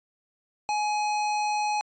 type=tone; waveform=square; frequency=840 Hz; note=G#5; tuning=19 cents sharp; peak=-25 dBFS; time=0.69-1.81 s; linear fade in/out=0 ms; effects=resampled to 16000 Hz